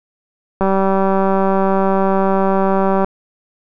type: click train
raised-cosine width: 1 ms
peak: -3 dBFS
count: 471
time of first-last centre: 0.61-3.045 s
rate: 193 Hz
effects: none